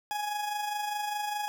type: tone with amplitude modulation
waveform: 40% pulse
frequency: 834 Hz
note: G#5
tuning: 7 cents sharp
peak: -28 dBFS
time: 0.11-1.48 s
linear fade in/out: 0 ms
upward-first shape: sine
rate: 24.9 Hz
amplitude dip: 45%
effects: none